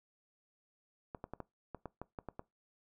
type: clicks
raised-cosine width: 1 ms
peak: -28 dBFS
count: 10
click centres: 1.148 / 1.241 / 1.336 / 1.403 / 1.747 / 1.857 / 2.016 / 2.188 / 2.287 / 2.394 s
effects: noise-tail reverb RT60 0.2 s tail -21 dB re dry